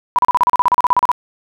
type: tone bursts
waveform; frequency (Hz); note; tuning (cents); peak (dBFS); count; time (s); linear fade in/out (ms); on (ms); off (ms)
sine; 987.8; B5; 0; -8; 16; 0.16-1.116; 0; 26; 36
effects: none